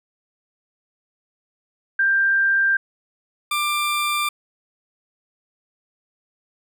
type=tone pair in turn; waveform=sine / 20% pulse; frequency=1584 / 1186.7 Hz; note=G6 / D6; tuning=+18 / +18 cents; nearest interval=perfect fourth; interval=500 cents; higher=first; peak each=-15 dBFS; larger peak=neither; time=1.99-2.77 / 3.51-4.29 s; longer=neither; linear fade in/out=5 ms; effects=none